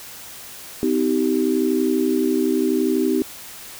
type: tone cluster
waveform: sine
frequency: 254.9 / 315.7 / 387.7 Hz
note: C4 / D#4 / G4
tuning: -45 / +25 / -19 cents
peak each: -21 dBFS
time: 0.83-3.22 s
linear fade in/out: 0 ms
effects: white hiss -38 dBFS RMS until 3.79 s